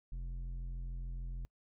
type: tone with low-pass filter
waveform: square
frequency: 43.43 Hz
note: F1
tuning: 9 cents flat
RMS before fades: -41 dBFS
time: 0.12-1.45 s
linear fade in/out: 0 ms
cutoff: 120 Hz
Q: 0.9
effects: noise-tail reverb RT60 0.1 s tail -26 dB re dry